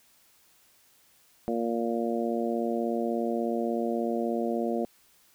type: harmonic tone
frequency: 116.54 Hz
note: A#2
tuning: in tune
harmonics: 2 / 3 / 4 / 5 / 6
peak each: -30 / -32 / -33 / -34 / -35 dBFS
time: 1.48-4.85 s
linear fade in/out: 0 ms
effects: white hiss -62 dBFS RMS until 5.34 s